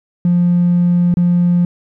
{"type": "tone with dropouts", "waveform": "triangle", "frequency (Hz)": 175.3, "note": "F3", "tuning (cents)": 7, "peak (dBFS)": -6, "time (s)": [0.25, 1.65], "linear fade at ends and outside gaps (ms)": 2, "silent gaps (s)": [1.141, 1.17], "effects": ["tanh soft clip ceiling -6 dBFS"]}